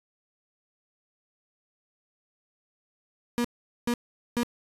35% pulse tone bursts, 239.3 Hz, A#3, 46 cents sharp, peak -22 dBFS, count 3, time 3.38-4.432 s, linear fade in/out 0 ms, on 64 ms, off 430 ms, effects resampled to 32000 Hz

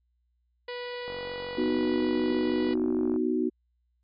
harmonic tone, 489.6 Hz, B4, 15 cents flat, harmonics 1 / 2 / 3 / 4 / 5 / 6 / 7 / 8 / 9 / 10, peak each -35 / -43 / -49 / -42 / -49 / -46 / -51 / -51 / -50 / -54 dBFS, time 0.68-2.74 s, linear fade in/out 5 ms
click train, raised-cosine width 1 ms, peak -27 dBFS, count 98, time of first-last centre 1.08-3.162 s, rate 46.6 Hz
sine chord, B major, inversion none, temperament equal, 246.9 / 311.1 / 370 Hz, B3 / D#4 / F#4, 0 / 0 / 0 cents, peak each -28 dBFS, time 1.57-3.5 s, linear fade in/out 20 ms
effects added 60 Hz sine -69 dBFS peak until 4.03 s + MP3 32 kbps

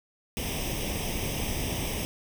pink noise with comb filter, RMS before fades -31 dBFS, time 0.37-2.05 s, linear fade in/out 0 ms, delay 0.35 ms, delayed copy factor +0.8, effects none

